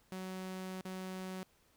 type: tone with dropouts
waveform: sawtooth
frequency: 186.8 Hz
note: F#3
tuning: 17 cents sharp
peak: -37 dBFS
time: 0.12-1.43 s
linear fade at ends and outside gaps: 0 ms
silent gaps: 0.81-0.852 s
effects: pink hiss -70 dBFS RMS until 1.76 s